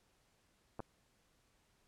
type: clicks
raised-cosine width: 1 ms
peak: -29 dBFS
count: 2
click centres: 0.794 / 0.803 s
effects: pink hiss -74 dBFS RMS until 1.87 s + low-pass 11000 Hz 12 dB/octave